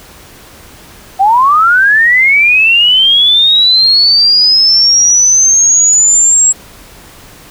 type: linear sweep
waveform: sine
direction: up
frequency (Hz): 746 to 7670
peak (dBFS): -4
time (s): 1.19-6.53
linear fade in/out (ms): 20
effects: pink hiss -36 dBFS RMS until 7.5 s